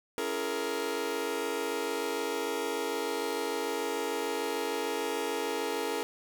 sawtooth chord, A# half-diminished seventh, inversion first, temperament just, 279.7 / 335.6 / 419.5 / 466.2 Hz, C#4 / E4 / G#4 / A#4, +16 / +31 / +17 / 0 cents, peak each -36 / -35 / -31 / -30 dBFS, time 0.18-6.03 s, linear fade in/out 0 ms, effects none

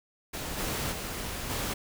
pink noise with level steps, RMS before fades -36 / -32 / -36 / -32 dBFS, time 0.33-1.74 s, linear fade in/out 10 ms, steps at 0.57 / 0.91 / 1.49 s, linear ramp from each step 20 ms, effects none

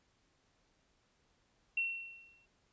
sine tone with exponential decay, 2719 Hz, F7, 47 cents flat, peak -29 dBFS, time 1.77-2.46 s, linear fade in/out 5 ms, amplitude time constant 150 ms, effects pink hiss -74 dBFS RMS until 2.72 s + resampled to 16000 Hz

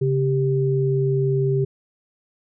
sine tone pair together, 136.92 / 392.9 Hz, C#3 / G4, -21 / +4 cents, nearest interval octave + tritone, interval 1825 cents, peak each -19 / -21 dBFS, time 0.01-1.65 s, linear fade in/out 10 ms, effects none

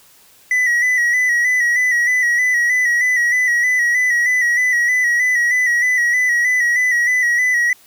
triangle tone with vibrato, 1954 Hz, B6, 19 cents flat, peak -11 dBFS, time 0.51-7.73 s, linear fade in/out 2 ms, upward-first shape square, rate 3.2 Hz, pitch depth 40 cents each way, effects white hiss -49 dBFS RMS until 7.86 s

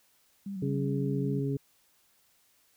sine tone with vibrato, 192.6 Hz, G3, 30 cents flat, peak -34 dBFS, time 0.46-1.4 s, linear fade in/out 5 ms, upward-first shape square, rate 5 Hz, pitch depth 48 cents each way
harmonic tone, 138.2 Hz, C#3, 5 cents flat, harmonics 1 / 2 / 3, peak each -30 / -33 / -35 dBFS, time 0.62-1.57 s, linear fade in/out 5 ms
effects white hiss -67 dBFS RMS until 2.76 s

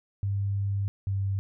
sine tone pair in turn, 99.5 / 97.96 Hz, G2 / G2, +26 / -1 cents, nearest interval unison, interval 27 cents, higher first, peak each -25 dBFS, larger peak neither, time 0.23-0.88 / 1.07-1.39 s, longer first, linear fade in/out 0 ms, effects none

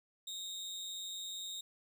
30% pulse tone with amplitude modulation, 3722 Hz, A#7, 3 cents flat, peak -36 dBFS, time 0.27-1.61 s, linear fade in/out 5 ms, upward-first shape sine, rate 187 Hz, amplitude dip 55%, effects none

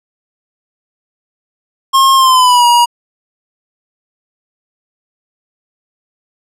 square tone with pitch glide, 1073 to 955.9 Hz, C6 to A#5, +43 to +43 cents, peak -6 dBFS, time 1.93-2.86 s, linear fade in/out 20 ms, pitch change -200 cents, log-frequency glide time 2.15-2.66 s, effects low-pass 12000 Hz 12 dB/octave

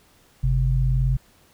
sine tone pair together, 48.85 / 130.5 Hz, G1 / C3, -5 / -4 cents, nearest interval octave + perfect fourth, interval 1701 cents, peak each -20 dBFS, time 0.43-1.17 s, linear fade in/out 10 ms, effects pink hiss -57 dBFS RMS until 1.53 s

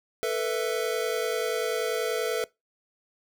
square chord, A suspended second, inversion none, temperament equal with one note detuned, 443.6 / 493.9 / 659.3 Hz, A4 / B4 / E5, +14 / 0 / 0 cents, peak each -29 / -31 / -33 dBFS, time 0.23-2.44 s, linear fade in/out 0 ms, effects noise-tail reverb RT60 0.2 s tail -22 dB re dry

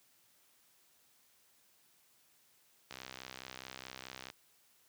click train, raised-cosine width 0.2 ms, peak -27 dBFS, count 91, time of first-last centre 2.91-4.301 s, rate 64.7 Hz, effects white hiss -69 dBFS RMS until 4.88 s + high-pass 80 Hz 12 dB/octave

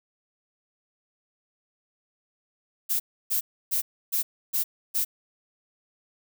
violet noise bursts, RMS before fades -25 dBFS, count 6, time 2.89-5.05 s, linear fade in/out 20 ms, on 110 ms, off 300 ms, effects none

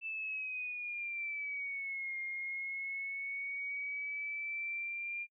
sine exponential two-way sweep, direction down then up, 2652 to 2125 to 2399 Hz, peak -37 dBFS, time 0.01-5.27 s, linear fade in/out 50 ms, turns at 2.19 s, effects noise-tail reverb RT60 0.1 s tail -20 dB re dry

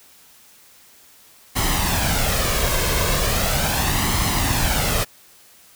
pink noise with flanger, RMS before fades -20 dBFS, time 1.55-5.05 s, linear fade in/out 20 ms, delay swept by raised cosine 0.97 to 1.9 ms, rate 0.38 Hz, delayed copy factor +0.55, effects white hiss -50 dBFS RMS until 5.75 s

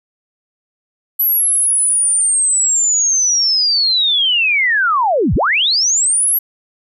sine linear two-way sweep, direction down then up, 11850 to 32.7 to 11850 Hz, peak -11 dBFS, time 1.19-6.39 s, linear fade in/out 10 ms, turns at 5.35 s, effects none

